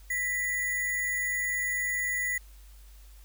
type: tone with sample-and-hold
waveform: sine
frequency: 1969 Hz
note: B6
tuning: 6 cents flat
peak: -27 dBFS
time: 0.1-2.38 s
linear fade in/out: 5 ms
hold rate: 8820 Hz
effects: added 50 Hz sine -48 dBFS peak until 3.24 s + white hiss -60 dBFS RMS until 3.24 s